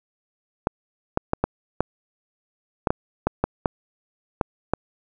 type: clicks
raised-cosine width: 1 ms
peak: -5 dBFS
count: 12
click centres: 0.671 / 1.174 / 1.334 / 1.44 / 1.806 / 2.872 / 2.905 / 3.27 / 3.44 / 3.658 / 4.412 / 4.736 s
effects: none